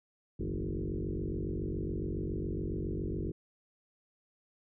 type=tone with frequency modulation; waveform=sine; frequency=125.4 Hz; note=B2; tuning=27 cents sharp; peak=-32 dBFS; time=0.39-3.32 s; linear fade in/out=10 ms; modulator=47.2 Hz; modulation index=5.9; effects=none